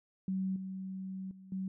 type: tone with level steps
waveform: sine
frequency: 189.6 Hz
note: F#3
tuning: 43 cents sharp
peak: -31 / -38 / -50 / -34 dBFS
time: 0.28-1.68 s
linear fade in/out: 2 ms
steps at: 0.56 / 1.31 / 1.52 s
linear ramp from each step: 2 ms
effects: none